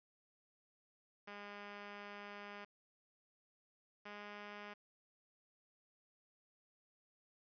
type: tone pair in turn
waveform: 5% pulse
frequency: 204.1 / 206.4 Hz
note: G#3 / G#3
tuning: -30 / -10 cents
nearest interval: unison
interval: 20 cents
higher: second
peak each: -37 / -37 dBFS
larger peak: neither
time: 1.27-2.65 / 4.05-4.74 s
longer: first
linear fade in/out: 10 ms
effects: resampled to 11025 Hz + 12-bit